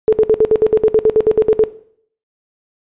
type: tone bursts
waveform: sine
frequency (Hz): 436.6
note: A4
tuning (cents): -13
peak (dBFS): -6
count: 15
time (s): 0.08-1.638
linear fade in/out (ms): 0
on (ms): 46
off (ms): 62
effects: noise-tail reverb RT60 0.6 s tail -17 dB re dry + resampled to 8000 Hz